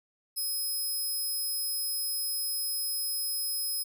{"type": "tone", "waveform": "5% pulse", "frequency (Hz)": 5100, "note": "D#8", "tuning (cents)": 42, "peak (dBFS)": -24, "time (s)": [0.36, 3.84], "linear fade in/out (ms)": 20, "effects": []}